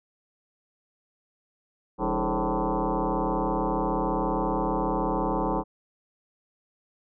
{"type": "tone with frequency modulation", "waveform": "sine", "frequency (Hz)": 285.2, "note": "C#4", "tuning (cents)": 49, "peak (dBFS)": -23, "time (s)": [1.98, 5.64], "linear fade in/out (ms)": 50, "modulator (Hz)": 121, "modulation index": 6.3, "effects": []}